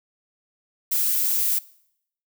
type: noise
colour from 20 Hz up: violet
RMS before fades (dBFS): -22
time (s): 0.91-1.59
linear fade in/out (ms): 10
effects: noise-tail reverb RT60 0.7 s tail -21 dB re dry